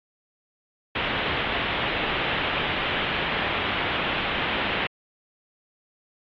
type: low-pass noise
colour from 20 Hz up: white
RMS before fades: -27 dBFS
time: 0.95-4.87 s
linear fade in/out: 5 ms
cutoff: 3300 Hz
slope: 48 dB/octave
effects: AAC 32 kbps